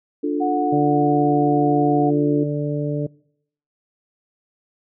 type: chord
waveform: sine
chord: D minor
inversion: none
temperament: just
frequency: 293.7 / 352.4 / 440.5 Hz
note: D4 / F4 / A4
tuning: 0 / +16 / +2 cents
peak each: -21 / -26 / -26 dBFS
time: 0.23-2.44 s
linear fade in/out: 10 ms
type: tone with pitch glide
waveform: sine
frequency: 735 to 725.3 Hz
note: F#5 to F#5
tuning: -12 to -35 cents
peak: -20 dBFS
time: 0.4-2.11 s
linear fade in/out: 20 ms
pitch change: -23 cents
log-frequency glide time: 0.57-1.68 s
type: harmonic tone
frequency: 146.83 Hz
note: D3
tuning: in tune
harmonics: 1 / 2 / 3 / 4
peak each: -23 / -26 / -28 / -29 dBFS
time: 0.72-3.07 s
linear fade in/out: 10 ms
effects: noise-tail reverb RT60 0.7 s tail -24 dB re dry